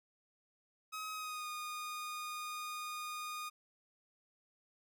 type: tone with pitch glide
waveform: sawtooth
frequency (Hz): 1270 to 1227.4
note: D#6 to D#6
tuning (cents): +35 to -24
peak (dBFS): -37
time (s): 0.92-3.5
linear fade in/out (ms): 20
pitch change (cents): -59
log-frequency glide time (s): 1.12-1.48
effects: none